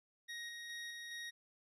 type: tone with tremolo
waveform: 25% pulse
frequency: 1879 Hz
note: A#6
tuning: 13 cents sharp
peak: -40 dBFS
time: 0.28-1.31 s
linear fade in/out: 20 ms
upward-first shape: square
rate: 2.4 Hz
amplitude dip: 25%
effects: low-pass 9000 Hz 12 dB/octave